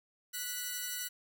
5% pulse tone pair together, 1474 / 1969.2 Hz, F#6 / B6, -7 / -6 cents, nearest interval perfect fourth, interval 501 cents, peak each -27 / -30 dBFS, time 0.33-1.09 s, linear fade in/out 20 ms, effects none

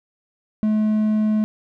triangle tone, 214.6 Hz, A3, 43 cents flat, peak -14 dBFS, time 0.63-1.44 s, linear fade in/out 0 ms, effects none

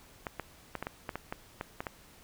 clicks, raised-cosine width 0.5 ms, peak -20 dBFS, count 11, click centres 0.268 / 0.397 / 0.753 / 0.826 / 0.869 / 1.092 / 1.156 / 1.325 / 1.611 / 1.805 / 1.868 s, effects pink hiss -57 dBFS RMS until 2.23 s

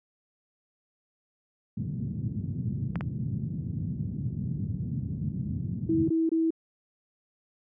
pink band-pass noise, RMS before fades -32 dBFS, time 1.77-6.1 s, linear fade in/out 10 ms, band 100 to 200 Hz, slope 24 dB/octave
clicks, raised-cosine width 0.5 ms, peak -20 dBFS, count 2, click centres 2.957 / 3.009 s
sine tone bursts, 325.2 Hz, E4, 23 cents flat, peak -22 dBFS, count 3, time 5.89-6.506 s, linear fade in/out 5 ms, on 190 ms, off 23 ms
effects none

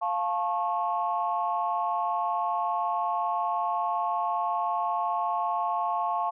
sine chord, F augmented, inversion none, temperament just, 698.5 / 873.1 / 1091.3 Hz, F5 / A5 / C#6, 0 / -14 / -27 cents, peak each -29 dBFS, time 0.01-6.31 s, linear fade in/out 20 ms, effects tanh soft clip ceiling -16 dBFS

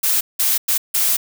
blue noise bursts at uneven times, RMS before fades -17 dBFS, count 4, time 0.03-0.21 / 0.39-0.58 / 0.68-0.78 / 0.94-1.17 s, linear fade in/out 10 ms, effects none

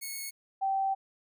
5% pulse / sine tone pair in turn, 2196 / 776.4 Hz, C#7 / G5, -17 / -17 cents, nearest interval octave + tritone, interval 1800 cents, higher first, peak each -26 dBFS, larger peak neither, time 0.01-0.31 / 0.61-0.95 s, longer second, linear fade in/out 20 ms, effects none

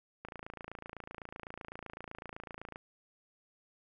click train, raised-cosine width 0.5 ms, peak -28 dBFS, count 71, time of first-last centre 0.25-2.759 s, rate 27.9 Hz, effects none

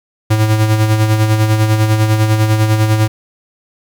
square tone with tremolo, 108.5 Hz, A2, 24 cents flat, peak -8 dBFS, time 0.3-3.08 s, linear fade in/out 10 ms, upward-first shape sine, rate 10 Hz, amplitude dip 50%, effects 8-bit

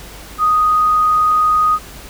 sine tone, 1244.5 Hz, D#6, in tune, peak -10 dBFS, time 0.38-1.79 s, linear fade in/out 50 ms, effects added 50 Hz sine -37 dBFS peak until 2.09 s + pink hiss -36 dBFS RMS until 2.09 s

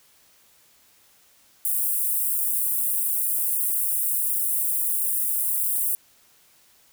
white high-pass noise, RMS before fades -24 dBFS, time 1.65-5.95 s, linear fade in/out 0 ms, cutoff 8900 Hz, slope 48 dB/octave, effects white hiss -58 dBFS RMS until 6.92 s

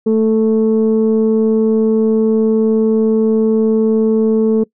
sine tone pair together, 220.8 / 440 Hz, A3 / A4, +6 / 0 cents, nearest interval octave, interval 1194 cents, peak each -11 dBFS, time 0.06-4.64 s, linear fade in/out 10 ms, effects noise-tail reverb RT60 0.1 s tail -23 dB re dry + tanh soft clip ceiling -5 dBFS

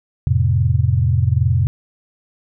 sine chord, F major, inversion none, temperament equal, 87.31 / 110 / 130.81 Hz, F2 / A2 / C3, 0 / 0 / 0 cents, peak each -17 dBFS, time 0.27-1.67 s, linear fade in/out 0 ms, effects none

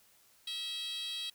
10% pulse tone with high-pass filter, 649 Hz, E5, 27 cents flat, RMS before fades -39 dBFS, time 0.47-1.3 s, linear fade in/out 5 ms, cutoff 3600 Hz, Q 6.4, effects white hiss -65 dBFS RMS until 1.34 s

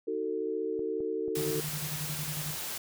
sine chord, D# diminished, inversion none, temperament just, 311.1 / 373.4 / 448 Hz, D#4 / F#4 / A4, 0 / +16 / +31 cents, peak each -37 / -35 / -32 dBFS, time 0.07-1.61 s, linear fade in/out 10 ms
clicks, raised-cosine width 2 ms, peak -32 dBFS, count 3, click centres 0.793 / 1.005 / 1.281 s
white noise, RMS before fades -37 dBFS, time 1.35-2.78 s, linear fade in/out 5 ms
sine tone with tremolo, 150.8 Hz, D3, 46 cents sharp, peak -34 dBFS, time 1.37-2.55 s, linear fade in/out 2 ms, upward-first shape square, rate 11 Hz, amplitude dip 65%
effects none

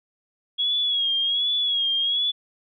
sine tone with vibrato, 3322 Hz, G#7, in tune, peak -20 dBFS, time 0.58-2.32 s, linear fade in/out 20 ms, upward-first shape sine, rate 1.3 Hz, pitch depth 64 cents each way, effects none

